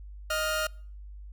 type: tone pair together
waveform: sawtooth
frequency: 622.3 / 1410 Hz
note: D#5 / F6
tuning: 0 / +16 cents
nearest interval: octave + major second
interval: 1416 cents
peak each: -26 dBFS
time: 0.3-0.67 s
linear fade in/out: 5 ms
effects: noise-tail reverb RT60 0.5 s tail -26 dB re dry + added 50 Hz sine -41 dBFS peak until 1.32 s